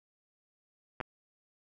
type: clicks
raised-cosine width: 0.5 ms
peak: -21 dBFS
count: 2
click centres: 1.003 / 1.011 s
effects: none